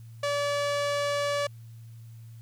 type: tone with low-pass filter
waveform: sawtooth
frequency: 575 Hz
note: D5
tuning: 37 cents flat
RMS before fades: -28 dBFS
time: 0.23-1.47 s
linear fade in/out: 5 ms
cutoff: 7600 Hz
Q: 0.69
effects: added 114 Hz sine -43 dBFS peak until 2.41 s + white hiss -64 dBFS RMS until 2.41 s